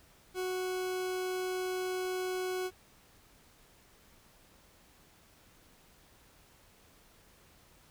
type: tone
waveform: 40% pulse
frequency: 369.2 Hz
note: F#4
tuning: 4 cents flat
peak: -32 dBFS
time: 0.34-2.71 s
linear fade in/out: 50 ms
effects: pink hiss -62 dBFS RMS until 7.9 s